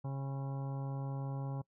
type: harmonic tone with a mistuned harmonic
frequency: 136.5 Hz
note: C#3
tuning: 26 cents flat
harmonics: 1 / 2 / 3 / 4 / 5 / 6 / 7 / 8 / 10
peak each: -36 / -48 / -54 / -50 / -59 / -51 / -56 / -59 / -65 dBFS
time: 0.04-1.62 s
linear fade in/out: 10 ms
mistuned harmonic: 7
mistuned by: +50 cents
effects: noise-tail reverb RT60 0.1 s tail -23 dB re dry